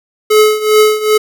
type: tone with tremolo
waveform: square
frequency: 428.3 Hz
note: A4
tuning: 47 cents flat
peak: -4 dBFS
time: 0.3-1.18 s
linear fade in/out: 10 ms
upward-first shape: triangle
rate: 2.5 Hz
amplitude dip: 85%
effects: none